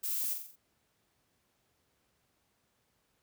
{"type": "noise with echo", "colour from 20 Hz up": "violet", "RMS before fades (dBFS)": -35, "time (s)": [0.03, 0.34], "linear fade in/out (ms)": 10, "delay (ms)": 44, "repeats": 5, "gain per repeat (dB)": -5, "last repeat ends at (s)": 0.56, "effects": ["pink hiss -75 dBFS RMS until 3.22 s", "high-pass 60 Hz 12 dB/octave"]}